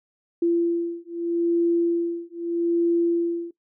sine beating tone pair, 340 / 340.8 Hz, F4 / F4, -46 / -42 cents, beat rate 0.8 Hz, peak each -23 dBFS, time 0.42-3.51 s, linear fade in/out 5 ms, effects noise-tail reverb RT60 0.1 s tail -19 dB re dry

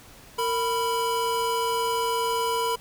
square tone pair together, 459.8 / 987.8 Hz, A#4 / B5, -24 / 0 cents, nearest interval octave + minor second, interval 1324 cents, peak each -28 / -26 dBFS, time 0.38-2.76 s, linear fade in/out 10 ms, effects pink hiss -49 dBFS RMS until 2.8 s

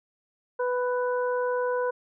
harmonic tone, 495.9 Hz, B4, 7 cents sharp, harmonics 1 / 2 / 3, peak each -25 / -31 / -35 dBFS, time 0.59-1.91 s, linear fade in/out 10 ms, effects none

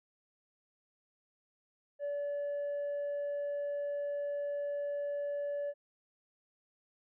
sine tone with tanh clipping, 575 Hz, D5, 37 cents flat, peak -34 dBFS, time 1.99-5.74 s, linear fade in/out 50 ms, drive 1 dB, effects none

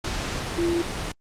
sine tone in noise, 341.3 Hz, F4, 40 cents flat, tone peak -21 dBFS, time 0.58-0.82 s, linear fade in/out 5 ms, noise pink, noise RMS -29 dBFS, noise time 0.04-1.12 s, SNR +5 dB, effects low-pass 7000 Hz 12 dB/octave + Opus 48 kbps

